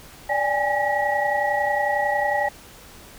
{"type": "tone cluster", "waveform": "sine", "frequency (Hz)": [584, 804, 835, 1919], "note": ["D5", "G5", "G#5", "A#6"], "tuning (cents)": [-10, 44, 9, 50], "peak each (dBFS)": -25, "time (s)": [0.29, 2.49], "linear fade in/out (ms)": 10, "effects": ["pink hiss -45 dBFS RMS until 3.18 s"]}